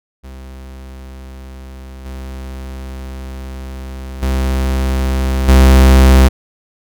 45% pulse tone with level steps, 65.5 Hz, C2, 2 cents sharp, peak -30 / -25 / -13 / -4 dBFS, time 0.23-6.29 s, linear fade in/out 20 ms, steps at 2.05 / 4.22 / 5.48 s, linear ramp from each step 10 ms, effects none

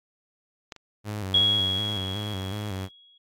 clicks, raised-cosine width 0.2 ms, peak -20 / -28 dBFS, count 2, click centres 0.722 / 0.763 s
sawtooth tone with vibrato, 99.9 Hz, G2, 33 cents sharp, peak -26 dBFS, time 1.04-2.89 s, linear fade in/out 50 ms, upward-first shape square, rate 2.7 Hz, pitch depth 85 cents each way
sine tone with exponential decay, 3322 Hz, G#7, in tune, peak -16 dBFS, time 1.34-3.18 s, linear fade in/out 5 ms, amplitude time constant 400 ms
effects AAC 64 kbps

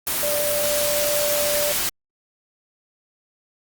sine tone in noise, 587.3 Hz, D5, in tune, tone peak -22 dBFS, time 0.23-1.72 s, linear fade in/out 0 ms, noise white, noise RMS -23 dBFS, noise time 0.07-1.89 s, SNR -2 dB, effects Opus 24 kbps

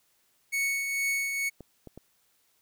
45% pulse tone with tremolo, 2217 Hz, C#7, in tune, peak -25 dBFS, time 0.52-1.5 s, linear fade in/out 20 ms, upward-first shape triangle, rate 2.2 Hz, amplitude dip 45%
clicks, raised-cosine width 2 ms, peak -30 dBFS, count 3, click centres 1.607 / 1.873 / 1.976 s
effects white hiss -69 dBFS RMS until 2.61 s

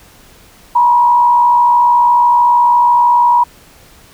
sine tone with frequency modulation, 963 Hz, B5, 44 cents flat, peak -6 dBFS, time 0.75-3.44 s, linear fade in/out 10 ms, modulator 66.1 Hz, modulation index 0.48, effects pink hiss -43 dBFS RMS until 4.13 s

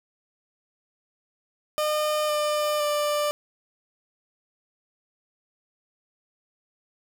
30% pulse tone with pitch steps, 607 / 599.3 / 591.8 Hz, D#5 / D5 / D5, -43 / +35 / +13 cents, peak -20 dBFS, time 1.78-3.31 s, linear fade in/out 0 ms, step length 510 ms, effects none

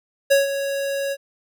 square tone with ADSR envelope, 554.4 Hz, C#5, in tune, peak -12 dBFS, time 0.3-1.17 s, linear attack 17 ms, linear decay 150 ms, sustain -11 dB, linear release 50 ms, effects none

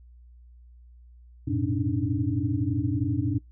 sine tone cluster, 92.6 / 110 / 122.2 / 279.1 / 302.3 Hz, F#2 / A2 / B2 / C#4 / D#4, +2 / 0 / -18 / +12 / -50 cents, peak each -30 dBFS, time 1.47-3.39 s, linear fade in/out 10 ms, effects noise-tail reverb RT60 0.2 s tail -25 dB re dry + added 60 Hz sine -48 dBFS peak until 3.51 s

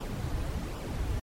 brown noise with flanger, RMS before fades -33 dBFS, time 0-1.2 s, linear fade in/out 10 ms, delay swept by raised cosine 0.47 to 5.47 ms, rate 1.3 Hz, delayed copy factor -0.6, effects MP3 64 kbps

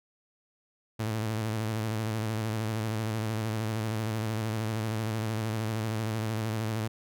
sawtooth tone with vibrato, 110 Hz, A2, in tune, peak -25 dBFS, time 0.99-6.88 s, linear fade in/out 10 ms, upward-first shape square, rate 13 Hz, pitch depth 46 cents each way, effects none

